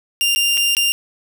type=tone with dropouts; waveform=sawtooth; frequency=2794 Hz; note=F7; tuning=in tune; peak=-11 dBFS; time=0.21-0.92 s; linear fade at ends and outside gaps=0 ms; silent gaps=0.35-0.36 / 0.572-0.576 / 0.75-0.768 s; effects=8-bit